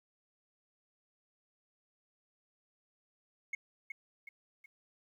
sine tone with echo, 2177 Hz, C#7, 32 cents flat, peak -31 dBFS, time 3.53-3.55 s, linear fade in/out 5 ms, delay 370 ms, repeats 3, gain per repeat -7 dB, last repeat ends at 4.66 s, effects tanh soft clip ceiling -33 dBFS + 12-bit

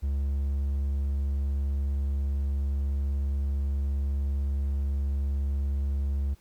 triangle tone, 69.6 Hz, C#2, 8 cents sharp, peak -23 dBFS, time 0.02-6.35 s, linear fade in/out 20 ms, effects pink hiss -63 dBFS RMS until 6.4 s

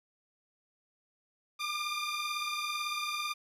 15% pulse beating tone pair, 1195 / 1213 Hz, D6 / D#6, +30 / -44 cents, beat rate 18 Hz, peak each -28 / -32 dBFS, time 1.59-3.34 s, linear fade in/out 20 ms, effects low-pass 10000 Hz 12 dB/octave + 11-bit

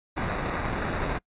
pink noise with sample-and-hold, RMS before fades -29 dBFS, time 0.16-1.19 s, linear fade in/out 20 ms, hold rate 3150 Hz, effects noise-tail reverb RT60 0.1 s tail -25 dB re dry + resampled to 8000 Hz

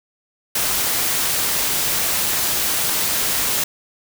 white noise, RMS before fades -20 dBFS, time 0.55-3.64 s, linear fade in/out 5 ms, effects none

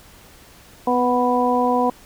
harmonic tone with a mistuned harmonic, 246.9 Hz, B3, in tune, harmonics 1 / 2 / 3 / 4, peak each -21 / -21 / -21 / -21 dBFS, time 0.87-1.9 s, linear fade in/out 5 ms, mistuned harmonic 1, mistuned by +15 cents, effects pink hiss -47 dBFS RMS until 2.05 s

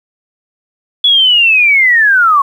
sine linear sweep, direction down, 3418 to 1082 Hz, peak -5 dBFS, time 1.04-2.42 s, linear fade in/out 5 ms, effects 7-bit

